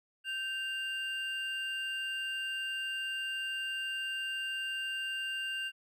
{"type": "tone pair together", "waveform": "triangle", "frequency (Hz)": [1557.2, 2794], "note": ["G6", "F7"], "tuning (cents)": [-12, 0], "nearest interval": "minor seventh", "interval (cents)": 1012, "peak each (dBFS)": [-37, -34], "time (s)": [0.24, 5.72], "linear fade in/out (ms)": 50, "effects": []}